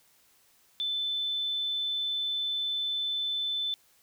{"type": "tone", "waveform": "sine", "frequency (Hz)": 3520, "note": "A7", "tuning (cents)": 0, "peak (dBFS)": -28, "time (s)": [0.8, 3.74], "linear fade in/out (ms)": 0, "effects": ["white hiss -64 dBFS RMS until 4.02 s"]}